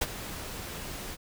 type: noise with ADSR envelope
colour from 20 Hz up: pink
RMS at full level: -26 dBFS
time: 0.01-1.17 s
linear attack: 9 ms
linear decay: 35 ms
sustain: -13 dB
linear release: 38 ms
effects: none